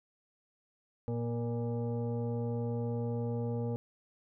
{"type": "tone with frequency modulation", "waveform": "sine", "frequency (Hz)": 116.9, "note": "A#2", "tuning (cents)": 5, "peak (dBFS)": -31, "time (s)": [1.08, 3.76], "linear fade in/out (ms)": 0, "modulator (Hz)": 354, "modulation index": 1.1, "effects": []}